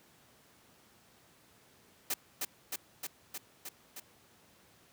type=noise with echo; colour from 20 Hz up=white; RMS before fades=-33 dBFS; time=2.1-2.14 s; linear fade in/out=5 ms; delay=310 ms; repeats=6; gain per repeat=-2 dB; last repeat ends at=4 s; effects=pink hiss -63 dBFS RMS until 4.92 s + high-pass 100 Hz 12 dB/octave